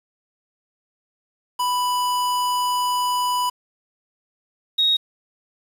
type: tone pair in turn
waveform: square / sine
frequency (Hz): 990 / 3764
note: B5 / A#7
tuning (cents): +4 / +16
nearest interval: octave + major seventh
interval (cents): 2312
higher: second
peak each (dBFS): -20 / -15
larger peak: second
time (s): 1.59-3.5 / 4.78-4.97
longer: first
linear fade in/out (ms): 10
effects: resampled to 32000 Hz + 7-bit